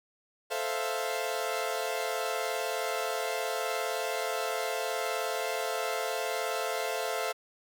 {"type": "chord", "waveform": "sawtooth", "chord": "F major seventh", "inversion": "first", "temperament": "equal", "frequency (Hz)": [440, 523.3, 659.3, 698.5], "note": ["A4", "C5", "E5", "F5"], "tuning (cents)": [0, 0, 0, 0], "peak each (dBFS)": -32, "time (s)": [0.5, 7.33], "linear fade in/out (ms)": 20, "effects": []}